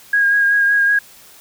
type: tone with vibrato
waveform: sine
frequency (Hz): 1634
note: G#6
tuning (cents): -29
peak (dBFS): -11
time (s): 0.13-0.99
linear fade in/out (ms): 5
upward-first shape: sine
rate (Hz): 5.3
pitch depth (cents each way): 21
effects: white hiss -44 dBFS RMS until 1.4 s